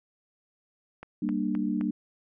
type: click train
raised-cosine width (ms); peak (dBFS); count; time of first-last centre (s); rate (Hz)
0.5; -26; 4; 1.03-1.811; 3.84
type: chord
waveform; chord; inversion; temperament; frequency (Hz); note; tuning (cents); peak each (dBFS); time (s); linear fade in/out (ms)
sine; G minor; none; equal with one note detuned; 196 / 233.1 / 297.6; G3 / Bb3 / D4; 0 / 0 / +23; -30; 1.22-1.91; 5
effects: none